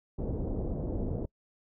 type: low-pass noise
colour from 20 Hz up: pink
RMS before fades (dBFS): -33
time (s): 0.18-1.26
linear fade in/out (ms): 10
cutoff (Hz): 550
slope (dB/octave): 24
effects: noise-tail reverb RT60 0.1 s tail -26 dB re dry